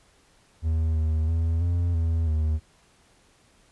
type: tone with pitch steps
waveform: triangle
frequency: 80.1 / 78.8 / 82.1 / 86.5 / 82 / 77.9 Hz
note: E2 / D#2 / E2 / F2 / E2 / D#2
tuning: -49 / +23 / -6 / -16 / -9 / +3 cents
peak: -19 dBFS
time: 0.62-2.6 s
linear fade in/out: 50 ms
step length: 330 ms
effects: pink hiss -60 dBFS RMS until 3.71 s + resampled to 24000 Hz